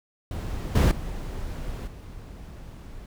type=noise with level steps; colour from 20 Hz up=brown; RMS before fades=-31 / -17 / -33 / -41 dBFS; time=0.31-3.06 s; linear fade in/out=2 ms; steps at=0.75 / 0.91 / 1.87 s; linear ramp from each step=5 ms; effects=none